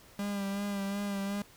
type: tone with vibrato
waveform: 45% pulse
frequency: 200 Hz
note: G3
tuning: 35 cents sharp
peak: -32 dBFS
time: 0.19-1.42 s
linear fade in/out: 2 ms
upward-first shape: sine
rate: 2.7 Hz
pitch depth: 30 cents each way
effects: pink hiss -57 dBFS RMS until 1.56 s